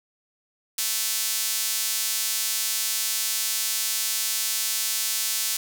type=tone with high-pass filter; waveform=sawtooth; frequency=220 Hz; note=A3; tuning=in tune; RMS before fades=-26 dBFS; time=0.78-5.57 s; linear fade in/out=5 ms; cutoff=5700 Hz; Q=0.61; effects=none